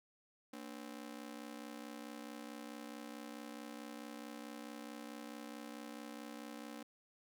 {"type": "ring-modulated tone", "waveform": "sawtooth", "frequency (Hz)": 261.5, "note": "C4", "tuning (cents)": -1, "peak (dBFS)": -40, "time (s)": [0.53, 6.83], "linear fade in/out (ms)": 5, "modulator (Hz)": 32.3, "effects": []}